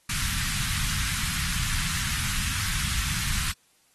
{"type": "band-stop noise", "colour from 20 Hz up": "pink", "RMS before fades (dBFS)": -28, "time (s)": [0.09, 3.52], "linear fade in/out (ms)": 5, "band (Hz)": [180, 1300], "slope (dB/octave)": 24, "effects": ["white hiss -64 dBFS RMS until 3.94 s", "AAC 32 kbps"]}